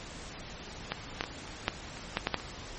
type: clicks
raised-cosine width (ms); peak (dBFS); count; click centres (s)
0.3; -13 / -12 / -17 / -29 / -9 / -26 / -11 / -10 / -10 / -27; 10; 0.92 / 1.209 / 1.239 / 1.477 / 1.681 / 1.971 / 2.171 / 2.271 / 2.343 / 2.399
effects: pink hiss -44 dBFS RMS until 2.78 s + MP3 32 kbps